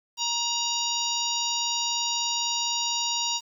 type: harmonic tone with a mistuned harmonic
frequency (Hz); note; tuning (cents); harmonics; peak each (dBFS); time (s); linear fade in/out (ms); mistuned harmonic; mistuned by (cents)
944; A#5; +22; 1 / 3 / 4 / 5 / 6 / 7; -32 / -32 / -32 / -32 / -32 / -32; 0.17-3.41; 50; 7; +70
effects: 9-bit